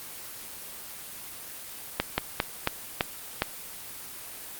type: slowing click train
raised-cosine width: 0.3 ms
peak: -6 dBFS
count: 6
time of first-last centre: 2-3.421 s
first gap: 180 ms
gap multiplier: 1.23
effects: white hiss -41 dBFS RMS until 4.59 s + Opus 24 kbps